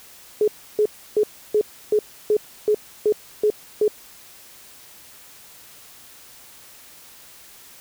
sine tone bursts, 422.8 Hz, G#4, 31 cents sharp, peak -14 dBFS, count 10, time 0.41-3.88 s, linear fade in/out 2 ms, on 68 ms, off 310 ms, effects white hiss -46 dBFS RMS until 7.8 s

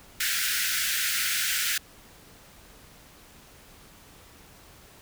pink high-pass noise, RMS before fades -27 dBFS, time 0.2-1.78 s, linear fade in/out 5 ms, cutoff 1400 Hz, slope 96 dB/octave, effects pink hiss -52 dBFS RMS until 5.01 s

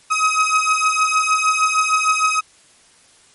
30% pulse beating tone pair, 1265 / 1271.5 Hz, D#6 / D#6, +28 / +37 cents, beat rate 6.5 Hz, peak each -15 dBFS, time 0.1-2.41 s, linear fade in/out 20 ms, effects white hiss -51 dBFS RMS until 3.34 s + MP3 48 kbps

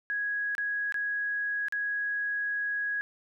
sine tone with dropouts, 1661.2 Hz, G#6, in tune, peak -28 dBFS, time 0.1-3.01 s, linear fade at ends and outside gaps 0 ms, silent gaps 0.551-0.581 / 0.923-0.943 / 1.684-1.724 s, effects none

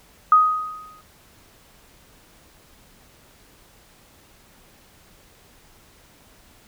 sine tone with exponential decay, 1251 Hz, D#6, 9 cents sharp, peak -8 dBFS, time 0.32-1.01 s, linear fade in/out 2 ms, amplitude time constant 150 ms, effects pink hiss -53 dBFS RMS until 6.67 s

